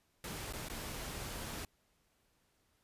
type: noise with dropouts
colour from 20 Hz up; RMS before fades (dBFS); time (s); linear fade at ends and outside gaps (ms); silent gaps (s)
pink; -43; 0.24-1.65; 2; 0.526-0.534 / 0.686-0.698
effects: pink hiss -75 dBFS RMS until 2.83 s + resampled to 32000 Hz